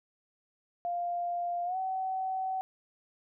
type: tone with pitch glide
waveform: sine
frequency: 698.5 to 757.3 Hz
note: F5 to F#5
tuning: 0 to +40 cents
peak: -30 dBFS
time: 0.85-2.61 s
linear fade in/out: 0 ms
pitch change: +140 cents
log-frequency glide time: 1.65-1.77 s
effects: none